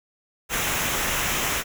pink noise with comb filter, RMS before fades -25 dBFS, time 0.49-1.64 s, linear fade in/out 50 ms, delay 0.22 ms, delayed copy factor -0.55, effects none

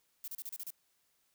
violet noise bursts, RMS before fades -42 dBFS, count 7, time 0.24-0.705 s, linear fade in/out 2 ms, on 39 ms, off 32 ms, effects white hiss -75 dBFS RMS until 1.34 s

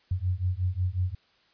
sine beating tone pair, 88.7 / 94.2 Hz, F2 / F#2, +27 / +32 cents, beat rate 5.5 Hz, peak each -28 dBFS, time 0.11-1.15 s, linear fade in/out 5 ms, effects white hiss -64 dBFS RMS until 1.53 s + resampled to 11025 Hz

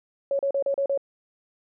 sine tone bursts, 554.4 Hz, C#5, in tune, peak -21 dBFS, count 6, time 0.31-0.976 s, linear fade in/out 2 ms, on 81 ms, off 36 ms, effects none

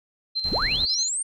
sine tone with tremolo, 4128 Hz, C8, 24 cents flat, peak -22 dBFS, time 0.35-1.09 s, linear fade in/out 20 ms, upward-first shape square, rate 11 Hz, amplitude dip 50%
brown noise, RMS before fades -33 dBFS, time 0.44-0.86 s, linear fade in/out 20 ms
sine linear sweep, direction up, 51.91 to 8970 Hz, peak -24 dBFS, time 0.51-1.23 s, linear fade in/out 10 ms
effects none

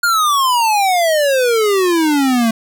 square exponential sweep, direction down, 1441 to 221.2 Hz, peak -12 dBFS, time 0.03-2.51 s, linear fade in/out 5 ms, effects none

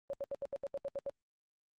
sine tone bursts, 557 Hz, C#5, 8 cents sharp, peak -35 dBFS, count 10, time 0.1-1.096 s, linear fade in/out 0 ms, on 33 ms, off 74 ms, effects Opus 24 kbps

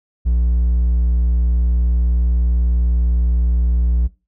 sine tone with hard clipping, 59.8 Hz, A#1, 45 cents sharp, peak -14 dBFS, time 0.25-4.08 s, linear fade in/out 20 ms, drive 3 dB, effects noise-tail reverb RT60 0.3 s tail -21 dB re dry

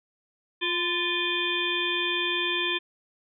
harmonic tone with a mistuned harmonic, 351 Hz, F4, 9 cents sharp, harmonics 1 / 3 / 5 / 7 / 9 / 10, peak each -32 / -35 / -32 / -30 / -31 / -31 dBFS, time 0.61-2.79 s, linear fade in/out 20 ms, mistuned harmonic 3, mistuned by -48 cents, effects none

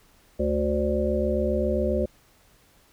harmonic tone with a mistuned harmonic, 73.3 Hz, D2, 3 cents flat, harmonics 1 / 3 / 5 / 7 / 8, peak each -28 / -28 / -28 / -28 / -28 dBFS, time 0.39-2.06 s, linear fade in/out 10 ms, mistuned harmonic 7, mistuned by +20 cents, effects pink hiss -59 dBFS RMS until 2.92 s

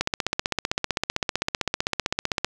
click train, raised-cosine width 0.2 ms, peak -5 dBFS, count 39, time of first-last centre 0.01-2.446 s, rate 15.6 Hz, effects none

